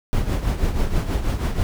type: noise with tremolo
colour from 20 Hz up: brown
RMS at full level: -18 dBFS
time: 0.13-1.63 s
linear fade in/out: 0 ms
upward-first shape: triangle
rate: 6.2 Hz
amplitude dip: 70%
effects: none